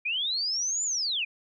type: linear two-way sweep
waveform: sine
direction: up then down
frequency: 2349 to 7170 to 2349 Hz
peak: -26 dBFS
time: 0.05-1.25 s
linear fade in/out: 10 ms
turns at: 0.84 s
effects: none